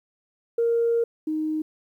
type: tone pair in turn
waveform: sine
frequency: 465.7 / 310.8 Hz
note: A#4 / D#4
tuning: -2 / -2 cents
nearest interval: perfect fifth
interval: 700 cents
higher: first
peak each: -18 / -23 dBFS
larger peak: first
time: 0.58-1.04 / 1.27-1.62 s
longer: first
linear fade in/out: 5 ms
effects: tanh soft clip ceiling -14 dBFS + 10-bit